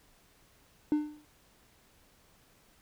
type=tone with exponential decay; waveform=triangle; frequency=300 Hz; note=D4; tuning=37 cents sharp; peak=-19 dBFS; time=0.92-1.25 s; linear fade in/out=1 ms; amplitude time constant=70 ms; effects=tanh soft clip ceiling -17 dBFS + pink hiss -64 dBFS RMS until 2.81 s